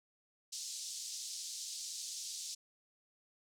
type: band-pass noise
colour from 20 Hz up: white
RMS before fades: -44 dBFS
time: 0.52-2.55 s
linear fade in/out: 10 ms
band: 4200 to 7500 Hz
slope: 24 dB/octave
effects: none